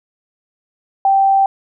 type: tone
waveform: sine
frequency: 781 Hz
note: G5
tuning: 7 cents flat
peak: -9 dBFS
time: 1.05-1.46 s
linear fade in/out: 2 ms
effects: none